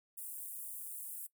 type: high-pass noise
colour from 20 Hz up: pink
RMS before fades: -45 dBFS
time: 0.17-1.27 s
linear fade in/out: 10 ms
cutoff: 8800 Hz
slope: 48 dB/octave
effects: noise-tail reverb RT60 0.1 s tail -19 dB re dry